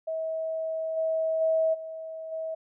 sine tone with level steps, 643 Hz, E5, 43 cents flat, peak -28 / -24 / -21 / -35 / -30 dBFS, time 0.07-2.55 s, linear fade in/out 10 ms, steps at 0.96 / 1.4 / 1.73 / 2.31 s, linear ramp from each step 20 ms, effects none

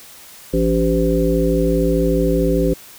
harmonic tone with a mistuned harmonic, 56.6 Hz, A1, 50 cents sharp, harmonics 1 / 3 / 5 / 7 / 9, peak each -20 / -20 / -20 / -20 / -20 dBFS, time 0.53-2.74 s, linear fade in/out 10 ms, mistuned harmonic 7, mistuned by -37 cents, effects white hiss -41 dBFS RMS until 2.98 s

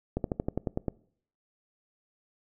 slowing click train, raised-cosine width 2 ms, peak -15 dBFS, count 9, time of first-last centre 0.17-0.883 s, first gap 72 ms, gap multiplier 1.06, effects noise-tail reverb RT60 0.6 s tail -23 dB re dry

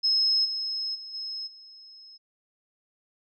sine tone with level steps, 5170 Hz, E8, 34 cents flat, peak -20 / -28 / -38 / -32 / -46 dBFS, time 0.03-2.18 s, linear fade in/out 20 ms, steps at 0.44 / 0.94 / 1.13 / 1.46 s, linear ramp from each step 20 ms, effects none

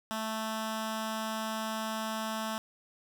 10% pulse tone with notch filter, 220 Hz, A3, in tune, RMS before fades -35 dBFS, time 0.11-2.58 s, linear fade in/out 0 ms, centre 450 Hz, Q 1.9, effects none

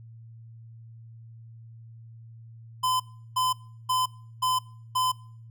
square tone bursts, 1019 Hz, C6, 46 cents flat, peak -23 dBFS, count 5, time 2.83-5.12 s, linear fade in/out 10 ms, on 170 ms, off 360 ms, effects noise-tail reverb RT60 0.6 s tail -24 dB re dry + added 114 Hz sine -44 dBFS peak until 5.5 s

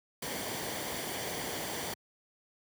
pink noise with comb filter, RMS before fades -37 dBFS, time 0.22-1.94 s, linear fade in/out 5 ms, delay 0.76 ms, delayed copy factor -0.5, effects high-pass 100 Hz 12 dB/octave

